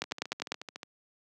two click trains, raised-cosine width 0.2 ms, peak -23 / -13 dBFS, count 12 / 6, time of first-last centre 0.04-0.831 / 0.02-0.52 s, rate 13.9 / 10 Hz, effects high-pass 200 Hz 12 dB/octave

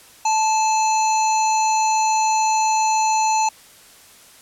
harmonic tone with a mistuned harmonic, 873 Hz, A5, 14 cents flat, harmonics 1 / 3 / 5 / 7 / 8, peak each -16 / -28 / -32 / -28 / -28 dBFS, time 0.25-3.49 s, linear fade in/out 5 ms, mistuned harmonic 5, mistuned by -80 cents, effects white hiss -47 dBFS RMS until 4.41 s + low-pass 12000 Hz 12 dB/octave

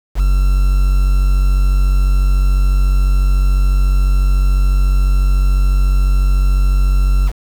triangle tone with quantisation, 47 Hz, F#1, 28 cents sharp, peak -7 dBFS, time 0.15-7.32 s, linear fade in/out 50 ms, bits 5, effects none

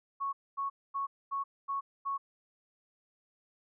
sine tone bursts, 1106 Hz, C#6, 4 cents flat, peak -31 dBFS, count 6, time 0.2-2.18 s, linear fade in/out 20 ms, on 130 ms, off 240 ms, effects none

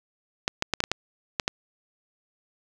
clicks, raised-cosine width 0.2 ms, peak -6 dBFS, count 8, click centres 0.479 / 0.624 / 0.737 / 0.804 / 0.839 / 0.916 / 1.398 / 1.479 s, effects none

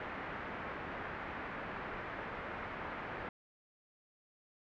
white low-pass noise, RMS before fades -43 dBFS, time 0-3.29 s, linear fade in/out 2 ms, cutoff 1900 Hz, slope 24 dB/octave, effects none

